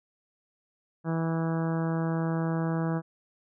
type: harmonic tone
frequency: 163.7 Hz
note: E3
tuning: 12 cents flat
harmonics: 1 / 2 / 3 / 4 / 5 / 6 / 7 / 8 / 9 / 10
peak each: -27 / -33 / -37 / -39 / -41 / -43 / -44 / -45 / -46 / -47 dBFS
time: 1.04-3.02 s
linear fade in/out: 50 ms
effects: none